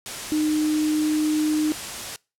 sine tone in noise, 306.3 Hz, D#4, 27 cents flat, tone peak -19 dBFS, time 0.32-1.72 s, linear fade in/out 0 ms, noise white, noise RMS -32 dBFS, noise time 0.06-2.16 s, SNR +10 dB, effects noise-tail reverb RT60 0.3 s tail -25 dB re dry + low-pass 10000 Hz 12 dB/octave

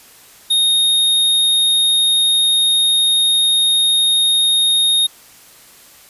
square tone, 3711 Hz, A#7, 9 cents flat, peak -12 dBFS, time 0.5-5.07 s, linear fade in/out 10 ms, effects white hiss -44 dBFS RMS until 6.09 s + resampled to 32000 Hz

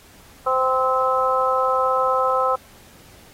harmonic tone, 259.7 Hz, C4, 13 cents flat, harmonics 2 / 3 / 4 / 5, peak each -21 / -25 / -23 / -21 dBFS, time 0.46-2.56 s, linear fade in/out 10 ms, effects pink hiss -49 dBFS RMS until 3.33 s + AAC 48 kbps

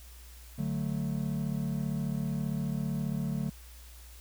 triangle chord, D major, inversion none, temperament equal, 146.83 / 185 / 220 Hz, D3 / F#3 / A3, 0 / 0 / 0 cents, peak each -31 / -33 / -33 dBFS, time 0.58-3.5 s, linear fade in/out 10 ms, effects added 60 Hz sine -48 dBFS peak until 4.2 s + white hiss -55 dBFS RMS until 4.2 s

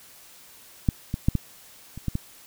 clicks, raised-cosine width 5 ms, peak -7 / -14 / -6 / -10 / -24 / -13 / -13 dBFS, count 7, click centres 0.888 / 1.141 / 1.285 / 1.353 / 1.976 / 2.083 / 2.154 s, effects white hiss -50 dBFS RMS until 2.46 s

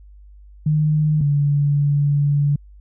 sine tone pair in turn, 152.6 / 144.04 Hz, D#3 / D3, -33 / -33 cents, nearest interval minor second, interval 100 cents, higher first, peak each -14 dBFS, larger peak neither, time 0.66-1.21 / 1.21-2.56 s, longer second, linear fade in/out 5 ms, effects added 50 Hz sine -41 dBFS peak until 2.8 s

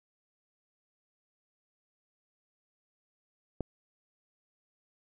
click, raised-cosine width 2 ms, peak -19 dBFS, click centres 3.607 s, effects none

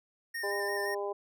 square tone with vibrato, 1822 Hz, A#6, 40 cents flat, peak -35 dBFS, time 0.34-0.95 s, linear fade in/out 10 ms, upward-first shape square, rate 5.8 Hz, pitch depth 25 cents each way
harmonic tone, 201.8 Hz, G#3, 49 cents flat, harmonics 2 / 3 / 4 / 5, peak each -34 / -38 / -40 / -42 dBFS, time 0.43-1.13 s, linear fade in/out 10 ms
effects none

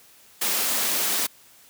white high-pass noise, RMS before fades -24 dBFS, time 0.41-1.27 s, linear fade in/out 10 ms, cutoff 170 Hz, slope 48 dB/octave, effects white hiss -53 dBFS RMS until 1.69 s + high-pass 60 Hz 12 dB/octave

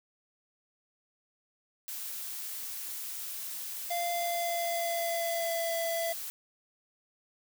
blue noise, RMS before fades -39 dBFS, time 1.88-6.3 s, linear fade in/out 0 ms
square tone with pitch glide, 692 to 668.8 Hz, F5 to E5, -16 to +25 cents, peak -31 dBFS, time 3.9-6.13 s, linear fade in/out 10 ms, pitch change -59 cents, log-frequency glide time 4.1-5.71 s
effects none

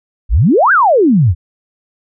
sine exponential two-way sweep, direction up then down, 41.2 to 1658 to 75.6 Hz, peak -6 dBFS, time 0.29-1.35 s, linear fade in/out 50 ms, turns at 0.72 s, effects none

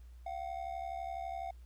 triangle ring-modulated tone, 726 Hz, F#5, 33 cents flat, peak -33 dBFS, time 0.26-1.51 s, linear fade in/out 5 ms, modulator 36 Hz, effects added 60 Hz sine -50 dBFS peak until 1.65 s + pink hiss -72 dBFS RMS until 1.65 s

